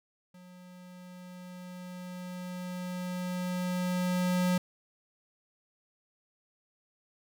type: tone with level ramp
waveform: square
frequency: 180.7 Hz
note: F#3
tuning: 41 cents flat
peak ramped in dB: -51 to -25 dBFS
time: 0.34-4.58 s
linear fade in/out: 5 ms
effects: none